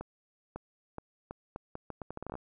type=accelerating click train; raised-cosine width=1 ms; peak=-25 dBFS; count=16; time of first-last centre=0.01-2.354 s; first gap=550 ms; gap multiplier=0.77; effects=none